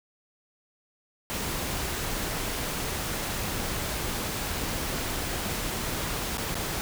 pink noise with dropouts, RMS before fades -31 dBFS, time 1.3-6.81 s, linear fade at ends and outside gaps 0 ms, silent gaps 6.372-6.381 / 6.544-6.553 s, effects none

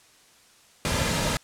pink noise with comb filter, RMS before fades -25 dBFS, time 0.85-1.37 s, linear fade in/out 0 ms, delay 2.7 ms, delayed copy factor -0.5, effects white hiss -56 dBFS RMS until 1.43 s + low-pass 9000 Hz 12 dB/octave

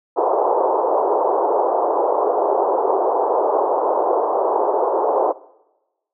pink band-pass noise, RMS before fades -18 dBFS, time 0.16-5.33 s, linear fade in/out 20 ms, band 380 to 1000 Hz, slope 48 dB/octave, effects noise-tail reverb RT60 1.0 s tail -21 dB re dry

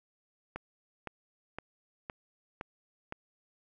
click train, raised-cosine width 0.5 ms, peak -23 dBFS, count 6, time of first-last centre 0.56-3.124 s, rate 1.95 Hz, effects none

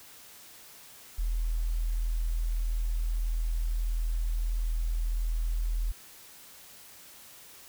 sine tone, 40.78 Hz, E1, 18 cents flat, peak -26 dBFS, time 1.18-5.92 s, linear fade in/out 10 ms, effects white hiss -51 dBFS RMS until 7.68 s

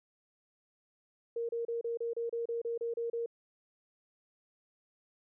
sine tone bursts, 466.2 Hz, A#4, in tune, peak -32 dBFS, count 12, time 1.36-3.261 s, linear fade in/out 5 ms, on 130 ms, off 31 ms, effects none

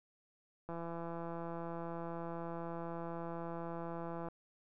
click train, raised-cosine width 1 ms, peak -30 dBFS, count 605, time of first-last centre 0.69-4.285 s, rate 168 Hz, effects none

